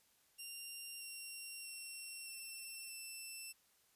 10% pulse tone with pitch steps, 2777 / 2750 / 2723 / 2696 / 2670 Hz, F7 / F7 / F7 / E7 / E7, -10 / -27 / -44 / +38 / +22 cents, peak -39 dBFS, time 0.38-3.53 s, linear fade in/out 20 ms, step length 630 ms, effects white hiss -73 dBFS RMS until 3.95 s + resampled to 32000 Hz

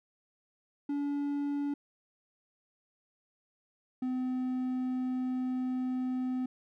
triangle tone pair in turn, 286.1 / 254.9 Hz, D4 / C4, -45 / -45 cents, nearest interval major second, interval 200 cents, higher first, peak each -28 dBFS, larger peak neither, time 0.89-1.74 / 4.02-6.46 s, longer second, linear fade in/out 5 ms, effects none

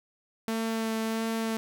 sawtooth tone with vibrato, 223.8 Hz, A3, 30 cents sharp, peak -24 dBFS, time 0.48-1.57 s, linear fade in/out 0 ms, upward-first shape sine, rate 1.5 Hz, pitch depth 12 cents each way, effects none

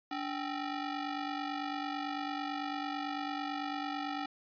sawtooth ring-modulated tone, 531 Hz, C5, 25 cents sharp, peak -28 dBFS, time 0.11-4.26 s, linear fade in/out 5 ms, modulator 241 Hz, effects resampled to 11025 Hz

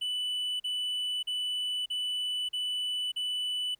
triangle tone bursts, 2981 Hz, F#7, 12 cents sharp, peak -28 dBFS, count 6, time 0.01-3.75 s, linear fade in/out 10 ms, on 590 ms, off 40 ms, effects pink hiss -72 dBFS RMS until 3.79 s

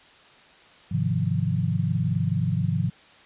sine chord, F minor seventh, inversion first, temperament equal, 103.83 / 130.81 / 155.56 / 174.61 Hz, Ab2 / C3 / Eb3 / F3, 0 / 0 / 0 / 0 cents, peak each -27 dBFS, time 0.91-2.9 s, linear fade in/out 10 ms, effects white hiss -52 dBFS RMS until 3.25 s + resampled to 8000 Hz

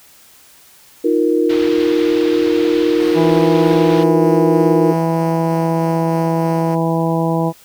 sine chord, Eb suspended second, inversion none, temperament just, 311.1 / 350 / 466.7 Hz, Eb4 / F4 / Bb4, 0 / +4 / +2 cents, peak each -16 dBFS, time 1.04-4.93 s, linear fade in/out 10 ms
white low-pass noise, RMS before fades -30 dBFS, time 1.49-4.04 s, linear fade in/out 10 ms, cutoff 4000 Hz, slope 24 dB/octave
5% pulse tone with tremolo, 180.7 Hz, F#3, 41 cents flat, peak -20 dBFS, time 2.99-6.76 s, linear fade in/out 20 ms, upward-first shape sine, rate 3.2 Hz, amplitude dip 25%
harmonic tone, 164.5 Hz, E3, 3 cents flat, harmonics 1 / 2 / 3 / 4 / 5 / 6, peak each -17 / -20 / -22 / -23 / -24 / -25 dBFS, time 3.14-7.53 s, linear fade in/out 50 ms
effects white hiss -46 dBFS RMS until 7.64 s

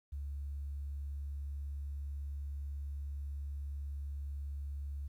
sine tone, 70.9 Hz, C#2, 40 cents sharp, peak -37 dBFS, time 0.12-5.08 s, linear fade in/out 10 ms, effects tanh soft clip ceiling -33 dBFS + 12-bit

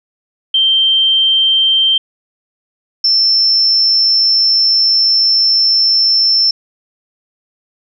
sine tone pair in turn, 3140 / 5347 Hz, G7 / E8, +2 / +24 cents, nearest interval major sixth, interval 922 cents, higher second, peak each -8 dBFS, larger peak neither, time 0.54-1.98 / 3.04-6.51 s, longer second, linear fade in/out 5 ms, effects none

